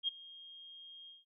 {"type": "tone with ADSR envelope", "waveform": "sine", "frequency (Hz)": 3235, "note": "G#7", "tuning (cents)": -46, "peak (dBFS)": -29, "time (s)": [0.03, 1.25], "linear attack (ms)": 50, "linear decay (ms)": 13, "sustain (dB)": -21, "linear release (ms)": 170, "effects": []}